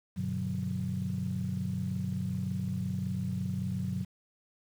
sine chord, G major seventh, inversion none, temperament equal, 98 / 123.47 / 146.83 / 185 Hz, G2 / B2 / D3 / F#3, 0 / 0 / 0 / 0 cents, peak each -36 / -37 / -38 / -33 dBFS, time 0.16-4.05 s, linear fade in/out 20 ms, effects tanh soft clip ceiling -22 dBFS + 9-bit

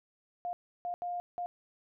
sine tone bursts at uneven times, 706 Hz, F5, 19 cents sharp, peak -33 dBFS, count 4, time 0.45-0.53 / 0.85-0.94 / 1.02-1.2 / 1.38-1.46 s, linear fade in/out 0 ms, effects none

